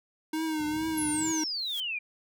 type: tone with vibrato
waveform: square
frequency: 311.1 Hz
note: D#4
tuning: in tune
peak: -29 dBFS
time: 0.33-1.44 s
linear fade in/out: 5 ms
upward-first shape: triangle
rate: 2.3 Hz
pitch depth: 64 cents each way
type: low-pass noise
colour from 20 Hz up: pink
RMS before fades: -41 dBFS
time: 0.58-1.32 s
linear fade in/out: 10 ms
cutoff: 160 Hz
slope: 12 dB/octave
type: exponential sweep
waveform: sine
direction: down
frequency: 11440 to 2349 Hz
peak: -30 dBFS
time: 0.97-1.99 s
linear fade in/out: 10 ms
type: noise with exponential growth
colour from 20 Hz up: blue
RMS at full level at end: -39 dBFS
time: 1.45-1.8 s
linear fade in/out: 0 ms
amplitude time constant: 74 ms
effects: high-pass 100 Hz 12 dB/octave